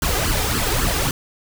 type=noise with flanger; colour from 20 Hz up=pink; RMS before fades=-20 dBFS; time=0.02-1.11 s; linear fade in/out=2 ms; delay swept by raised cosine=0.64 to 2.54 ms; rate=3.7 Hz; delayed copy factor=+0.75; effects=none